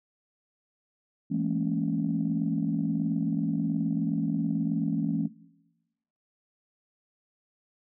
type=tone cluster; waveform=sine; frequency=166.7 / 209.7 / 228.4 / 276.7 Hz; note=E3 / G#3 / A#3 / C#4; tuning=+20 / +17 / -35 / -3 cents; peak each=-30 dBFS; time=1.3-5.28 s; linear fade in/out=20 ms; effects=noise-tail reverb RT60 1.0 s tail -19 dB re dry + tanh soft clip ceiling -16 dBFS